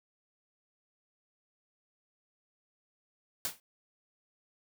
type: noise with exponential decay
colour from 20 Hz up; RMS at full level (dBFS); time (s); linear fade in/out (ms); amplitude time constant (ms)
white; -30; 3.45-3.6; 1; 32
effects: none